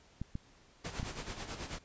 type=clicks; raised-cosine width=5 ms; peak=-25 dBFS; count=4; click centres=0.216 / 0.354 / 0.998 / 1.03 s
type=noise with tremolo; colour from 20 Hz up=pink; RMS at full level=-40 dBFS; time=0.84-1.79 s; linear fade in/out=10 ms; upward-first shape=sine; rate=9.2 Hz; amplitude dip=65%
effects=pink hiss -63 dBFS RMS until 1.84 s + resampled to 16000 Hz